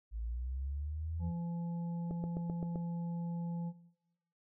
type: linear sweep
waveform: sine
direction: up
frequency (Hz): 53 to 87.3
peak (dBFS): -36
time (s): 0.11-1.33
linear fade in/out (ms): 50
type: harmonic tone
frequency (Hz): 170.6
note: F3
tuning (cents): -40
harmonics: 1 / 3 / 5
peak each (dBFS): -36 / -55 / -53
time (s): 1.19-3.73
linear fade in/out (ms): 50
type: click train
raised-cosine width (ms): 2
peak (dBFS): -28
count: 6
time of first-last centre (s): 2.11-2.758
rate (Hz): 7.72
effects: noise-tail reverb RT60 0.9 s tail -17 dB re dry